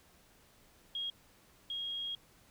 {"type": "tone pair in turn", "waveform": "sine", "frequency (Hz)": [3271, 3271], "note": ["G#7", "G#7"], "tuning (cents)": [-27, -27], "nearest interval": "unison", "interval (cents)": 0, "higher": "neither", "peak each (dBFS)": [-35, -36], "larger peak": "first", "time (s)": [[0.95, 1.1], [1.7, 2.15]], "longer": "second", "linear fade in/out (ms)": 2, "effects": ["pink hiss -64 dBFS RMS until 2.5 s"]}